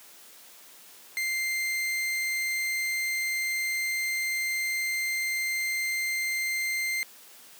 40% pulse tone, 2093 Hz, C7, in tune, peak -26 dBFS, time 1.17-7.03 s, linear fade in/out 0 ms, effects white hiss -51 dBFS RMS until 7.59 s + high-pass 200 Hz 12 dB/octave

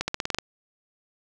accelerating click train, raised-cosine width 0.2 ms, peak -9 dBFS, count 8, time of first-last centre 0.01-0.386 s, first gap 70 ms, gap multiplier 0.91, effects none

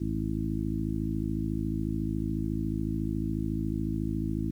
harmonic tone with a mistuned harmonic, 54 Hz, A1, 32 cents flat, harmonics 1 / 2 / 3 / 4 / 5 / 6, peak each -35 / -35 / -35 / -35 / -35 / -35 dBFS, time 0-4.51 s, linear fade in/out 10 ms, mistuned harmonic 1, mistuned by +100 cents, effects 10-bit

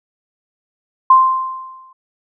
sine tone with exponential decay, 1045 Hz, C6, 2 cents flat, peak -3 dBFS, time 1.1-1.93 s, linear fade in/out 5 ms, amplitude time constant 180 ms, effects none

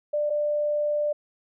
sine tone pair in turn, 593 / 593 Hz, D5 / D5, +17 / +17 cents, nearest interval unison, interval 0 cents, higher neither, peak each -22 dBFS, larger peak neither, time 0.13-0.3 / 0.3-1.13 s, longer second, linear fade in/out 10 ms, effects none

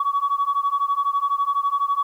sine beating tone pair, 1123 / 1135 Hz, C#6 / C#6, +22 / +41 cents, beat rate 12 Hz, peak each -21 dBFS, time 0-2.03 s, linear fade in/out 5 ms, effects tanh soft clip ceiling -13 dBFS + 9-bit

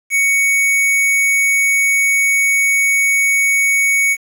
square tone, 2230 Hz, C#7, 10 cents sharp, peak -12 dBFS, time 0.1-4.17 s, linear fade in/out 50 ms, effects 7-bit

